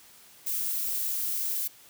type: noise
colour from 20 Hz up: violet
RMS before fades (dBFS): -30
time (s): 0.46-1.68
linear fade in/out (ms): 10
effects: white hiss -54 dBFS RMS until 1.89 s + high-pass 60 Hz 12 dB/octave